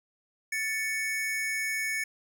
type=tone pair together; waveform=square; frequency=1760 / 2226 Hz; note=A6 / C#7; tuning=0 / +7 cents; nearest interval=major third; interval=407 cents; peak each=-34 / -31 dBFS; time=0.52-2.04 s; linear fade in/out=5 ms; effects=none